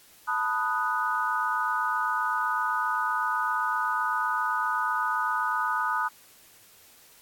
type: chord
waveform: sine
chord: B dominant seventh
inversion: third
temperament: equal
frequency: 880 / 987.8 / 1244.5 / 1480 Hz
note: A5 / B5 / D#6 / F#6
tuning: 0 / 0 / 0 / 0 cents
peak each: -32 / -31 / -28 / -30 dBFS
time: 0.27-6.09 s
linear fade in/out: 20 ms
effects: white hiss -55 dBFS RMS until 7.21 s + AAC 64 kbps